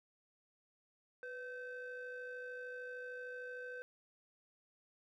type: ring-modulated tone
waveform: triangle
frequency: 523.3 Hz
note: C5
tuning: in tune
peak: -39 dBFS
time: 1.23-3.82 s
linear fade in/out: 0 ms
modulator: 1020 Hz
effects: none

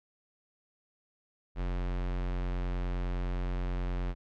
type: tone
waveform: square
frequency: 44.81 Hz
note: F1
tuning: 45 cents sharp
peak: -31 dBFS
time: 1.55-4.15 s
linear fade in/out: 50 ms
effects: low-pass 3000 Hz 12 dB/octave

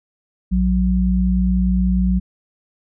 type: tone pair together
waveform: sine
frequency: 58.33 / 185 Hz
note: A#1 / F#3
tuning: +2 / 0 cents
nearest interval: octave + minor sixth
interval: 1998 cents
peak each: -17 / -16 dBFS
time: 0.51-2.2 s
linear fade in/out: 20 ms
effects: none

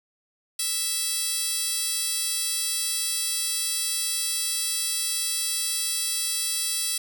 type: tone with high-pass filter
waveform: 10% pulse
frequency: 659.3 Hz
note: E5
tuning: in tune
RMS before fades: -27 dBFS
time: 0.59-6.98 s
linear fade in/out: 5 ms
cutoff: 6300 Hz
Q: 1.7
effects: none

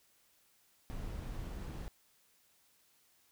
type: noise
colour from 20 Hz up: brown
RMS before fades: -42 dBFS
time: 0.9-1.88 s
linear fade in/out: 0 ms
effects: white hiss -70 dBFS RMS until 3.31 s

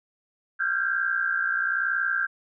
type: tone cluster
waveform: sine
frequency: 1385 / 1566 / 1627 Hz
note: F6 / G6 / G#6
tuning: -15 / -2 / -36 cents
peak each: -29 / -25 / -29 dBFS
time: 0.59-2.27 s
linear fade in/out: 20 ms
effects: none

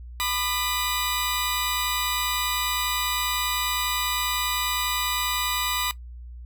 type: tone cluster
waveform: 15% pulse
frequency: 993 / 1208 / 3882 Hz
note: B5 / D6 / B7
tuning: +9 / +48 / -31 cents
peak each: -22 dBFS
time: 0.2-5.91 s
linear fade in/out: 0 ms
effects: noise-tail reverb RT60 0.1 s tail -17 dB re dry + added 60 Hz sine -37 dBFS peak until 6.45 s

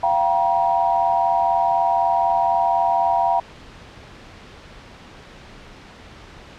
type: tone cluster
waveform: sine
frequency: 688 / 772 / 952 Hz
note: F5 / G5 / A#5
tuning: -26 / -27 / +36 cents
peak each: -20 dBFS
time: 0.03-3.4 s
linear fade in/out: 5 ms
effects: pink hiss -42 dBFS RMS until 6.58 s + low-pass 4000 Hz 12 dB/octave

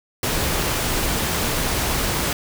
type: noise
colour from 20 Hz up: pink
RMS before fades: -22 dBFS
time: 0.23-2.33 s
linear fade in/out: 2 ms
effects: none

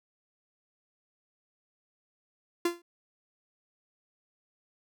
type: tone with exponential decay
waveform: 45% pulse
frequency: 345.1 Hz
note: F4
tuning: 21 cents flat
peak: -22 dBFS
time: 2.65-2.82 s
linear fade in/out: 5 ms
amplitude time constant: 36 ms
effects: none

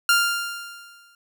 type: tone with exponential decay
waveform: sawtooth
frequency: 1396.9 Hz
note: F6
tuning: in tune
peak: -10 dBFS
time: 0.09-1.15 s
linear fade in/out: 2 ms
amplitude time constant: 230 ms
effects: none

